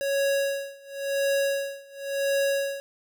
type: tone with tremolo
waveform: square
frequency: 554.4 Hz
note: C#5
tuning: in tune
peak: -22 dBFS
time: 0.01-2.8 s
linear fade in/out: 0 ms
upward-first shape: sine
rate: 0.94 Hz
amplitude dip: 95%
effects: none